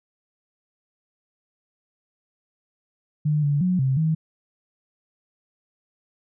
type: tone with pitch steps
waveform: sine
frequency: 150.6 / 144.2 / 182.2 / 132.6 / 158.9 Hz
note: D3 / D3 / F#3 / C3 / D#3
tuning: +44 / -31 / -26 / +23 / +37 cents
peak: -18 dBFS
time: 3.25-4.15 s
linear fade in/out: 10 ms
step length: 180 ms
effects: none